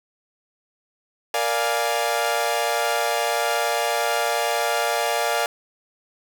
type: chord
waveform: sawtooth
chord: Bb dominant seventh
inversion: none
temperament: equal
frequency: 466.2 / 587.3 / 698.5 / 830.6 Hz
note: Bb4 / D5 / F5 / Ab5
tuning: 0 / 0 / 0 / 0 cents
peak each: -24 / -22 / -21 / -23 dBFS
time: 1.34-5.46 s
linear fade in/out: 2 ms
effects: none